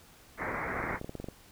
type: low-pass noise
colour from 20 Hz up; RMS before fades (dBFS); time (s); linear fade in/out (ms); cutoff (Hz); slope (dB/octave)
white; -35; 0.37-1; 50; 2200; 96
type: clicks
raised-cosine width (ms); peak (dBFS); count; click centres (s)
2; -25; 12; 0.765 / 0.8 / 0.84 / 0.911 / 0.944 / 1.014 / 1.045 / 1.094 / 1.153 / 1.2 / 1.243 / 1.286
effects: pink hiss -57 dBFS RMS until 1.51 s